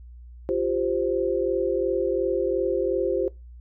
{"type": "chord", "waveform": "sine", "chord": "F suspended second", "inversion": "none", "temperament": "equal", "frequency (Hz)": [349.2, 392, 523.3], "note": ["F4", "G4", "C5"], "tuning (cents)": [0, 0, 0], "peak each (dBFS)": -26, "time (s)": [0.49, 3.28], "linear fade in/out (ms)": 0, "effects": ["noise-tail reverb RT60 0.2 s tail -19 dB re dry", "added 60 Hz sine -41 dBFS peak until 3.6 s"]}